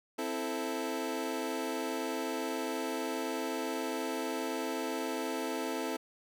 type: chord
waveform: 25% pulse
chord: A minor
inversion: first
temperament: equal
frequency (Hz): 261.6 / 329.6 / 440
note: C4 / E4 / A4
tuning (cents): 0 / 0 / 0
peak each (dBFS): -34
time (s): 0.18-5.97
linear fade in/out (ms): 10
effects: none